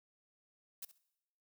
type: noise with echo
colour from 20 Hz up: blue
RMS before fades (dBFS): -44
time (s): 0.82-0.85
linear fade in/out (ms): 5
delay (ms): 66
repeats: 2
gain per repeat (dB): -15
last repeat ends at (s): 0.982
effects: noise-tail reverb RT60 0.9 s tail -21 dB re dry